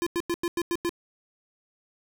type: tone bursts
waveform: square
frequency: 344.1 Hz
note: F4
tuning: 26 cents flat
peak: -25 dBFS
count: 7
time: 0.02-0.893 s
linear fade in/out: 0 ms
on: 45 ms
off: 93 ms
effects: none